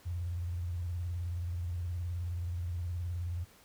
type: tone with vibrato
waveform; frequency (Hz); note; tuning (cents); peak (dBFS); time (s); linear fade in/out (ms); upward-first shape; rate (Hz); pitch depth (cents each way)
sine; 87; F2; -6; -33; 0.05-3.45; 20; sine; 19; 96
effects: pink hiss -60 dBFS RMS until 3.64 s